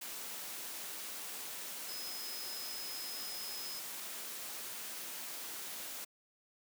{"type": "tone in noise", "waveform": "sine", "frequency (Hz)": 5100, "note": "D#8", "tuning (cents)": 42, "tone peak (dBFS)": -44, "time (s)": [1.88, 3.8], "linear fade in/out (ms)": 10, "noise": "white", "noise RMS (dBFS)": -44, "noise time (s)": [0.01, 6.05], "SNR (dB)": -3, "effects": ["high-pass 200 Hz 12 dB/octave"]}